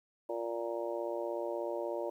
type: harmonic tone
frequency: 116.54 Hz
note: A#2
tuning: in tune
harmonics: 3 / 4 / 5 / 6 / 7 / 8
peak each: -39 / -41 / -37 / -48 / -49 / -45 dBFS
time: 0.29-2.1 s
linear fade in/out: 5 ms
effects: 11-bit